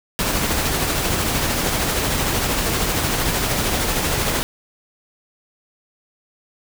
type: noise with tremolo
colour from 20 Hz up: pink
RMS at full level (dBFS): -19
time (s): 0.19-4.43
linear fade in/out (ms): 0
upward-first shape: triangle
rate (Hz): 13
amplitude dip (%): 35
effects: none